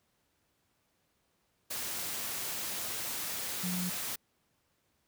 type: tone in noise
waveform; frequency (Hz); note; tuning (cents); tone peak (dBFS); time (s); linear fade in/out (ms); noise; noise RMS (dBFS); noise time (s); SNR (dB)
sine; 180; F#3; -47; -33; 3.63-3.9; 10; white; -37; 1.7-4.16; +1
effects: pink hiss -75 dBFS RMS until 5.07 s + high-pass 60 Hz 12 dB/octave